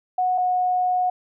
sine tone pair in turn, 734 / 729.4 Hz, F#5 / F#5, -14 / -25 cents, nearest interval unison, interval 11 cents, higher first, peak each -18 dBFS, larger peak neither, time 0.18-0.38 / 0.38-1.1 s, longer second, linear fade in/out 5 ms, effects none

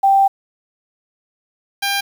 sine / 10% pulse tone pair in turn, 784 / 797.7 Hz, G5 / G5, 0 / +30 cents, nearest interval unison, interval 30 cents, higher second, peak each -9 dBFS, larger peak neither, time 0.03-0.28 / 1.82-2.01 s, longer first, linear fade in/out 10 ms, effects 7-bit

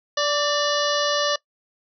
harmonic tone with a mistuned harmonic, 583 Hz, D5, 13 cents flat, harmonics 1 / 2 / 3 / 5 / 6 / 7 / 8 / 9 / 10, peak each -23 / -26 / -28 / -30 / -31 / -31 / -32 / -33 / -33 dBFS, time 0.17-1.36 s, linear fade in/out 5 ms, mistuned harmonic 3, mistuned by +38 cents, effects noise-tail reverb RT60 0.1 s tail -21 dB re dry

